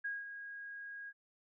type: tone with ADSR envelope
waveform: sine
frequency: 1639 Hz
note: G#6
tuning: 23 cents flat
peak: -35 dBFS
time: 0.04-1.13 s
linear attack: 12 ms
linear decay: 190 ms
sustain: -9 dB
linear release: 46 ms
effects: none